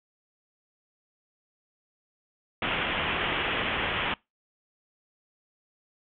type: low-pass noise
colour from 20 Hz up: white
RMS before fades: -29 dBFS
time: 2.62-4.14 s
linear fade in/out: 2 ms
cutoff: 3300 Hz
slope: 96 dB/octave
effects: noise-tail reverb RT60 0.2 s tail -23 dB re dry